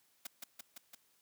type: noise with echo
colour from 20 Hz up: white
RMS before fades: -43 dBFS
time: 0.25-0.27 s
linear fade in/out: 5 ms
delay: 170 ms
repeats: 4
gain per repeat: -2 dB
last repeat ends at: 0.95 s
effects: white hiss -72 dBFS RMS until 1.21 s + high-pass 80 Hz 12 dB/octave